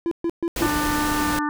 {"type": "tone bursts", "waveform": "triangle", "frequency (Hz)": 337.8, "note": "E4", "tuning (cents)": 42, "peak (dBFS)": -18, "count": 4, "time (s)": [0.06, 0.662], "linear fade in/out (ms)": 0, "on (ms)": 53, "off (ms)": 130}
{"type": "noise", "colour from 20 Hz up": "pink", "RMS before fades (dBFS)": -27, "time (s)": [0.56, 1.39], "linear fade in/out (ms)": 2}
{"type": "harmonic tone", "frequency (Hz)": 297.1, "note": "D4", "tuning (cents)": 20, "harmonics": [1, 3, 4, 5, 6], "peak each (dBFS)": [-24, -28, -28, -32, -33], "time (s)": [0.62, 1.49], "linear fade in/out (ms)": 0}
{"effects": []}